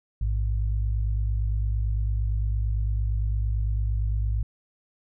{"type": "tone pair together", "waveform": "sine", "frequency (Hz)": [55, 103.83], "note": ["A1", "G#2"], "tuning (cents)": [0, 0], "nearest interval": "major seventh", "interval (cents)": 1100, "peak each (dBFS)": [-23, -29], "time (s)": [0.21, 4.43], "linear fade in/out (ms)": 5, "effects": []}